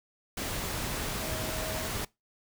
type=tone in noise; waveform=sine; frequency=633 Hz; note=D#5; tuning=30 cents sharp; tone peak=-40 dBFS; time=1.2-1.87 s; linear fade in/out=5 ms; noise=pink; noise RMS=-34 dBFS; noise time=0.37-2.05 s; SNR=-9 dB; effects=noise-tail reverb RT60 0.2 s tail -22 dB re dry